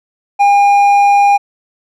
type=tone with hard clipping; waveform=sine; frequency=808 Hz; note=G#5; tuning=48 cents flat; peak=-7 dBFS; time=0.39-1.38 s; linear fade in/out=20 ms; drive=5 dB; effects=none